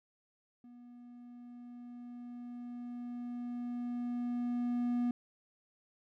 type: tone with level ramp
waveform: triangle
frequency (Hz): 242.4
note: B3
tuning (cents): -32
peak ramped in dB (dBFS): -50 to -27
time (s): 0.64-5.11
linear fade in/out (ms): 2
effects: none